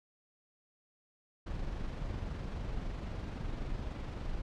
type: noise with amplitude modulation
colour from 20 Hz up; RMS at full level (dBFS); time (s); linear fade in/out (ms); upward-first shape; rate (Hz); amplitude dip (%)
brown; -37; 1.46-4.42; 10; sine; 23.7; 30
effects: low-pass 5000 Hz 12 dB/octave